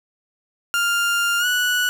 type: tone with pitch glide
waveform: 30% pulse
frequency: 1400 to 1473.9 Hz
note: F6 to F#6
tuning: +4 to -7 cents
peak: -15 dBFS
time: 0.74-1.89 s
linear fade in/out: 0 ms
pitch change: +89 cents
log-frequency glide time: 1.39-1.46 s
effects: none